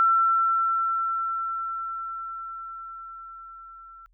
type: tone with level ramp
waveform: sine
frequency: 1345 Hz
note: E6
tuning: 34 cents sharp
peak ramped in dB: -16 to -44 dBFS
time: 0-4.06 s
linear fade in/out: 0 ms
effects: added 40 Hz sine -59 dBFS peak until 4.13 s